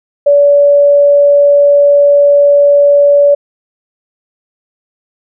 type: tone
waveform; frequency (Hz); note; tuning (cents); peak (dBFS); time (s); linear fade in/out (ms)
sine; 573; D5; -43; -3; 0.26-3.35; 10
effects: none